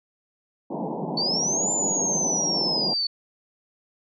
pink band-pass noise, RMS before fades -30 dBFS, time 0.7-2.94 s, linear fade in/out 10 ms, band 150 to 970 Hz, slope 96 dB/octave
sine linear two-way sweep, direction up then down, 4435 to 7180 to 4435 Hz, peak -22 dBFS, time 1.17-3.07 s, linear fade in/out 5 ms, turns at 1.71 s
effects none

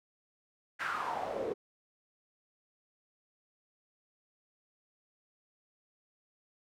pink noise with band-pass filter sweep, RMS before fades -36 dBFS, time 0.79-1.54 s, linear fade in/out 20 ms, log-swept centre 1700 to 390 Hz, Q 4.8, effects none

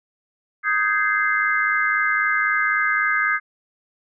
sine chord, Ab major seventh, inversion second, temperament just, 1245.9 / 1557.4 / 1661.2 / 2077 Hz, Eb6 / G6 / Ab6 / C7, +2 / -12 / 0 / -13 cents, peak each -23 dBFS, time 0.63-3.4 s, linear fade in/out 50 ms, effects none

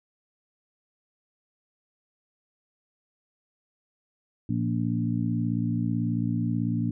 harmonic tone with a mistuned harmonic, 58.27 Hz, A#1, in tune, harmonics 2 / 3 / 4 / 5, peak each -28 / -30 / -29 / -32 dBFS, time 4.49-6.91 s, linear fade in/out 5 ms, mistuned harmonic 5, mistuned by -17 cents, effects none

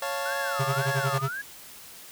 25% pulse chord, Db augmented, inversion none, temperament equal, 554.4 / 698.5 / 880 Hz, Db5 / F5 / A5, 0 / 0 / 0 cents, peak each -27 / -31 / -31 dBFS, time 0.02-1.18 s, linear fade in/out 2 ms
sine tone with vibrato, 1418 Hz, F6, 26 cents sharp, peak -31 dBFS, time 0.25-1.42 s, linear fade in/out 10 ms, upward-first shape sine, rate 1.9 Hz, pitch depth 290 cents each way
square tone with tremolo, 135.3 Hz, C#3, 42 cents flat, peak -24 dBFS, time 0.59-1.29 s, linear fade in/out 10 ms, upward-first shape sine, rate 11 Hz, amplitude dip 95%
effects white hiss -46 dBFS RMS until 2.11 s

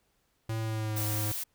square tone with pitch glide, 111.6 to 106.44 Hz, A2 to G#2, +25 to +43 cents, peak -31 dBFS, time 0.49-1.32 s, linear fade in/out 5 ms, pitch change -82 cents, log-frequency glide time 0.6-1.06 s
blue noise, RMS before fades -35 dBFS, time 0.96-1.44 s, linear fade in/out 10 ms
effects pink hiss -73 dBFS RMS until 1.54 s

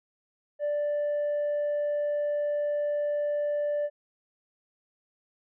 sine tone with tanh clipping, 587.3 Hz, D5, in tune, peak -26 dBFS, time 0.59-3.9 s, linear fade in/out 50 ms, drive 1 dB, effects none

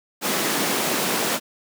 pink high-pass noise, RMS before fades -23 dBFS, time 0.21-1.4 s, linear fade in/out 50 ms, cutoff 190 Hz, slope 24 dB/octave, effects none

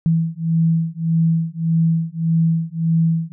sine beating tone pair, 163.2 / 164.9 Hz, E3 / E3, -17 / +1 cents, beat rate 1.7 Hz, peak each -18 / -18 dBFS, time 0.06-3.32 s, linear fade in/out 0 ms, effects none

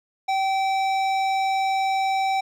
sine tone with hard clipping, 772 Hz, G5, 27 cents flat, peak -22 dBFS, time 0.28-2.41 s, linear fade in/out 10 ms, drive 13 dB, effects none

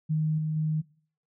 sine tone with level steps, 155.56 Hz, D#3, in tune, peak -23 / -26 / -24 dBFS, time 0.09-0.82 s, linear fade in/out 20 ms, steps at 0.38 / 0.56 s, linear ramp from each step 5 ms, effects noise-tail reverb RT60 0.5 s tail -22 dB re dry

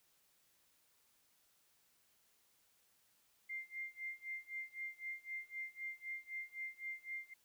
sine tone with tremolo, 2101 Hz, C7, 7 cents sharp, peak -40 dBFS, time 3.49-7.34 s, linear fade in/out 10 ms, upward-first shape sine, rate 3.9 Hz, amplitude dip 95%, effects white hiss -74 dBFS RMS until 7.44 s

